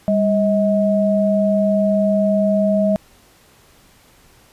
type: tone pair together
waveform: sine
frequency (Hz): 200 / 635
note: G3 / D#5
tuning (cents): +35 / +35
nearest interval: octave + minor sixth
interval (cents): 2000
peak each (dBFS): -16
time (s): 0.08-2.96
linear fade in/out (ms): 0
effects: pink hiss -51 dBFS RMS until 4.52 s + resampled to 32000 Hz